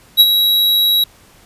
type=tone with ADSR envelope; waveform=square; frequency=3869 Hz; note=B7; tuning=36 cents flat; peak=-3 dBFS; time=0.17-1.04 s; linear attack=33 ms; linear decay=44 ms; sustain=-8 dB; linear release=5 ms; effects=pink hiss -47 dBFS RMS until 1.45 s + resampled to 32000 Hz